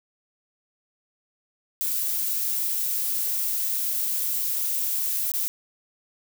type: noise with dropouts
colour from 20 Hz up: violet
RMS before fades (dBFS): -26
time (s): 1.81-5.48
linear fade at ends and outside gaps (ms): 0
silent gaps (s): 5.317-5.338
effects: none